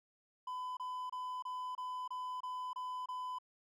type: tone bursts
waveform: triangle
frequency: 1006 Hz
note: B5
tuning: 32 cents sharp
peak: -37 dBFS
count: 9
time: 0.47-3.386 s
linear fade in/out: 5 ms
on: 300 ms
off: 27 ms
effects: none

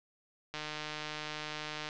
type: click train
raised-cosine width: 0.2 ms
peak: -21 dBFS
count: 206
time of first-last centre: 0.54-1.889 s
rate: 152 Hz
effects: low-pass 5000 Hz 12 dB/octave

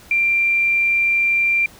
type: tone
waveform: sine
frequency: 2369 Hz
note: D7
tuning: 14 cents sharp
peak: -14 dBFS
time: 0.11-1.66 s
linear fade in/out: 2 ms
effects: pink hiss -45 dBFS RMS until 1.79 s

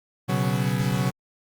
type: chord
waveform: 40% pulse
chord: B suspended second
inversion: none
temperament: equal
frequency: 123.47 / 138.59 / 185 Hz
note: B2 / C#3 / F#3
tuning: 0 / 0 / 0 cents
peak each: -25 dBFS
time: 0.28-1.11 s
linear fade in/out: 20 ms
effects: Opus 32 kbps

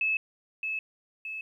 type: tone with echo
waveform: sine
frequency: 2600 Hz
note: E7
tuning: 24 cents flat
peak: -24 dBFS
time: 0.01-0.17 s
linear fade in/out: 2 ms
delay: 620 ms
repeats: 2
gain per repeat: -5 dB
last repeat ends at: 1.41 s
effects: 11-bit

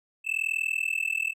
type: tone with amplitude modulation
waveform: triangle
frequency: 2637 Hz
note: E7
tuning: in tune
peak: -20 dBFS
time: 0.24-1.34 s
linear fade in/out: 50 ms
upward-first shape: sine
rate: 40.7 Hz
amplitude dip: 100%
effects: none

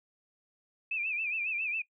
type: tone with vibrato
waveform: sine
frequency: 2511 Hz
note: D#7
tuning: 15 cents sharp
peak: -30 dBFS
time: 0.91-1.82 s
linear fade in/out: 5 ms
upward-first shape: sine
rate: 7.3 Hz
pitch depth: 110 cents each way
effects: noise-tail reverb RT60 0.1 s tail -20 dB re dry

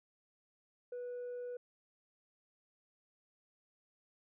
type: tone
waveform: sine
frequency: 490.2 Hz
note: B4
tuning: 13 cents flat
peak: -38 dBFS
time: 0.92-1.57 s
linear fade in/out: 5 ms
effects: tanh soft clip ceiling -39 dBFS

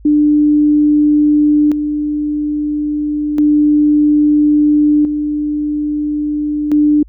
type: tone with tremolo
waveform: sine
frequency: 297.7 Hz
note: D4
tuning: 24 cents sharp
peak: -7 dBFS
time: 0.05-7.03 s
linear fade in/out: 5 ms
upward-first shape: square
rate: 0.3 Hz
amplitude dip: 55%
effects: added 52 Hz sine -36 dBFS peak until 7.08 s

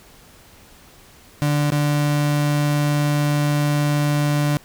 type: tone with dropouts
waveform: 35% pulse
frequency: 146.83 Hz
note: D3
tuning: in tune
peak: -15 dBFS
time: 1.42-4.57 s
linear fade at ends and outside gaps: 0 ms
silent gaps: 1.703-1.721 s
effects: pink hiss -48 dBFS RMS until 4.64 s

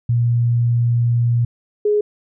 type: tone pair in turn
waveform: sine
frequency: 118.9 / 417.6 Hz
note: A#2 / G#4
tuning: +35 / +10 cents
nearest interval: octave + minor seventh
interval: 2175 cents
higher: second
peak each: -13 / -13 dBFS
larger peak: neither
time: 0.09-1.45 / 1.85-2.01 s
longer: first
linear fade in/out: 5 ms
effects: none

